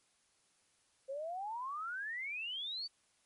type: exponential sweep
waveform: sine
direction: up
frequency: 523.3 to 4651 Hz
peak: -38 dBFS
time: 1.08-2.88 s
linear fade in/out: 20 ms
effects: white hiss -73 dBFS RMS until 3.25 s + MP3 48 kbps